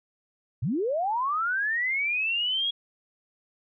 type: linear sweep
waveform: sine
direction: up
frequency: 94.9 to 3334 Hz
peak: -24 dBFS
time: 0.62-2.71 s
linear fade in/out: 10 ms
effects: none